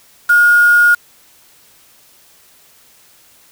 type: tone with quantisation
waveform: sine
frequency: 1431 Hz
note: F6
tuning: 42 cents sharp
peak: -6 dBFS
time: 0.29-0.95 s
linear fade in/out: 10 ms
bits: 4
effects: white hiss -48 dBFS RMS until 3.51 s